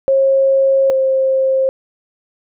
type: tone pair in turn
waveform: sine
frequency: 540 / 530.4 Hz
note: C#5 / C5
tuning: -45 / +23 cents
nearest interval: unison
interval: 32 cents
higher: first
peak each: -9 / -11 dBFS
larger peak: first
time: 0.08-0.9 / 0.9-1.69 s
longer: first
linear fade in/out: 0 ms
effects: none